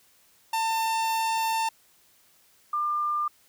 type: tone pair in turn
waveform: 45% pulse / sine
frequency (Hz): 897 / 1197.4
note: A5 / D6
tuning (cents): +33 / +33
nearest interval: perfect fourth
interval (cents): 500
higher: second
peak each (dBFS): -24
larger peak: neither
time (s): 0.53-1.69 / 2.73-3.28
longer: first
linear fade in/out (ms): 5
effects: white hiss -61 dBFS RMS until 3.48 s